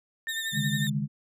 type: tone with tremolo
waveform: sine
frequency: 1799 Hz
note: A6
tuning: 38 cents sharp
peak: -29 dBFS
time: 0.27-0.87 s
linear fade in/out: 0 ms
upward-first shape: sine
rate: 11 Hz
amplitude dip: 70%
type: tone with vibrato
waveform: sawtooth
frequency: 3683 Hz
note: A#7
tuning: 22 cents flat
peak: -30 dBFS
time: 0.28-0.9 s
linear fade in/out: 10 ms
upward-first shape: triangle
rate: 11 Hz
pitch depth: 66 cents each way
type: chord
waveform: sine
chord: C# suspended second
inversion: none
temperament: equal with one note detuned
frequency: 138.59 / 151.92 / 207.7 Hz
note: C#3 / D#3 / G#3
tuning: 0 / -41 / 0 cents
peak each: -30 dBFS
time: 0.52-1.08 s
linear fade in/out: 50 ms
effects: none